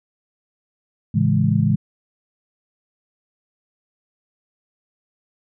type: chord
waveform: sine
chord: A major seventh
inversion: none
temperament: equal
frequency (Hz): 110 / 138.59 / 164.81 / 207.7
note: A2 / C#3 / E3 / G#3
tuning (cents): 0 / 0 / 0 / 0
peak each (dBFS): -20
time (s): 1.14-1.76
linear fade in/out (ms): 10
effects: none